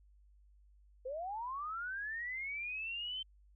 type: linear sweep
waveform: sine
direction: up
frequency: 490.8 to 3114 Hz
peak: -38 dBFS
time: 1.05-3.23 s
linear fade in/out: 10 ms
effects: added 50 Hz sine -61 dBFS peak until 3.55 s